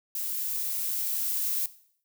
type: noise with level ramp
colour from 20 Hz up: violet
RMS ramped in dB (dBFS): -32 to -28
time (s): 0.15-1.66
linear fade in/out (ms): 2
effects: noise-tail reverb RT60 0.6 s tail -17 dB re dry